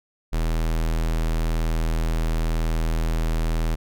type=tone; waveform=square; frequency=40.49 Hz; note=E1; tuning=30 cents flat; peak=-21 dBFS; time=0.32-3.76 s; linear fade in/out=20 ms; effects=none